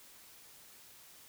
silence, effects white hiss -57 dBFS RMS until 1.28 s

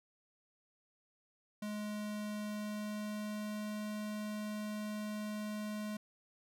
square tone with pitch glide, 210 to 211.3 Hz, G#3 to G#3, +19 to +30 cents, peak -39 dBFS, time 1.62-5.97 s, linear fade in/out 5 ms, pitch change +11 cents, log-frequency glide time 2.46-3.89 s, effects none

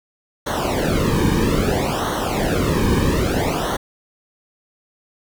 brown noise with flanger, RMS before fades -19 dBFS, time 0.46-3.77 s, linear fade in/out 10 ms, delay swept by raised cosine 0.4 to 1.5 ms, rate 0.61 Hz, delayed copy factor -0.95, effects none

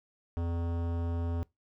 sine tone with hard clipping, 84.8 Hz, E2, 50 cents sharp, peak -32 dBFS, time 0.37-1.43 s, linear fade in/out 0 ms, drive 18 dB, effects noise-tail reverb RT60 0.2 s tail -23 dB re dry

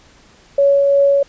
sine tone with tremolo, 560 Hz, C#5, 18 cents sharp, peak -8 dBFS, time 0.58-1.23 s, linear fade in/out 5 ms, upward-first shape triangle, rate 2.8 Hz, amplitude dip 25%, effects pink hiss -48 dBFS RMS until 1.28 s + resampled to 16000 Hz

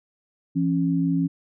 sine tone pair together, 168.7 / 274.5 Hz, E3 / C#4, +40 / -17 cents, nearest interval minor sixth, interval 843 cents, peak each -22 dBFS, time 0.55-1.28 s, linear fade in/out 20 ms, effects none

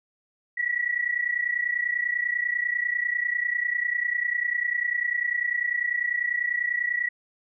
sine tone pair together, 1917.9 / 1948 Hz, A#6 / B6, +49 / -24 cents, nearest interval unison, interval 27 cents, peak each -27 / -26 dBFS, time 0.57-7.09 s, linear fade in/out 10 ms, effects none

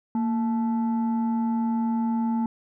sine tone pair together, 230.2 / 871.9 Hz, A#3 / A5, -22 / -16 cents, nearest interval octave + major seventh, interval 2306 cents, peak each -21 / -30 dBFS, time 0.15-2.46 s, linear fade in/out 2 ms, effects tanh soft clip ceiling -18 dBFS

